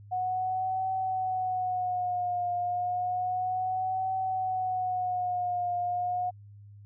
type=tone with vibrato; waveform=sine; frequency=733 Hz; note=F#5; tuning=16 cents flat; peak=-27 dBFS; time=0.11-6.31 s; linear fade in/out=20 ms; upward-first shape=triangle; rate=0.31 Hz; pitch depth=60 cents each way; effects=added 102 Hz sine -47 dBFS peak until 6.85 s